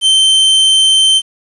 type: tone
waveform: 45% pulse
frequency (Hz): 3108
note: G7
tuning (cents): -16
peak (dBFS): -6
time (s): 0.01-1.22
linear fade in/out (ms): 50
effects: resampled to 24000 Hz + 7-bit